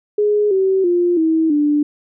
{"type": "tone with pitch steps", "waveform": "sine", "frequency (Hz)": [417, 382.4, 350.7, 321.6, 294.9], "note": ["G#4", "G4", "F4", "E4", "D4"], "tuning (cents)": [7, -43, 7, -43, 7], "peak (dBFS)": -12, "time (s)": [0.18, 1.83], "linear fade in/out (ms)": 5, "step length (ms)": 330, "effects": []}